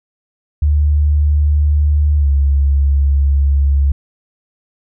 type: tone with pitch glide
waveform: sine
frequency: 74 to 69.85 Hz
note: D2 to C#2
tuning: +14 to +14 cents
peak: -9 dBFS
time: 0.62-3.92 s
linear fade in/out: 5 ms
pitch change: -100 cents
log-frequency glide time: 2.18-2.28 s
effects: none